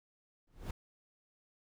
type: noise with exponential growth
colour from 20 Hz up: brown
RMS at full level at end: -34 dBFS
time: 0.47-0.71 s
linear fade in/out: 5 ms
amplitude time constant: 51 ms
effects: none